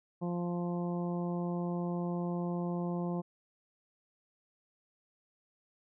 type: harmonic tone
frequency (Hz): 174.7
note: F3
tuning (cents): +1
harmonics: 1 / 2 / 3 / 4 / 5 / 6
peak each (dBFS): -33 / -39 / -43 / -45 / -47 / -49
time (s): 0.21-3.22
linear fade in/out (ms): 20
effects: none